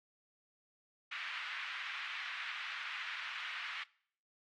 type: band-pass noise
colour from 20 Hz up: white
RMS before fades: -43 dBFS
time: 1.11-3.84 s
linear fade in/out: 10 ms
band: 1300 to 2800 Hz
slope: 24 dB/octave
effects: noise-tail reverb RT60 0.6 s tail -23 dB re dry + AAC 48 kbps